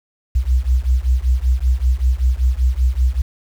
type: beating tone pair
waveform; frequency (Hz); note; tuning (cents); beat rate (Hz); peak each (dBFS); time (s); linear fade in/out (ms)
sine; 60.4 / 65.6; B1 / C2; -38 / +5; 5.2; -16; 0.35-3.22; 10
effects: 7-bit